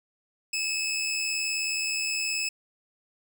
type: tone pair together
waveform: 20% pulse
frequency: 2526 / 2605 Hz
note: D#7 / E7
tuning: +26 / -21 cents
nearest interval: minor second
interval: 53 cents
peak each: -30 / -23 dBFS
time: 0.53-2.49 s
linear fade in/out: 5 ms
effects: none